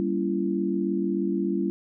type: chord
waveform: sine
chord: G diminished seventh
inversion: none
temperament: just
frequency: 196 / 235.2 / 282.2 / 338.7 Hz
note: G3 / Bb3 / Db4 / Fb4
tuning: 0 / +16 / +31 / +47 cents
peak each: -27 / -33 / -30 / -27 dBFS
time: 0-1.7 s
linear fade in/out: 0 ms
effects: none